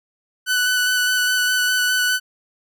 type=tone with vibrato; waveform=sawtooth; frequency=1493 Hz; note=F#6; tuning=15 cents sharp; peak=-13 dBFS; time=0.46-2.2 s; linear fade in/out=50 ms; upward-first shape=square; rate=4.9 Hz; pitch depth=11 cents each way; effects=none